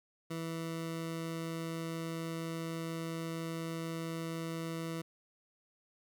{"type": "tone", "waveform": "20% pulse", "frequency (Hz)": 164.2, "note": "E3", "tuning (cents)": -6, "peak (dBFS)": -32, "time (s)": [0.3, 5.02], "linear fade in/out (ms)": 10, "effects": []}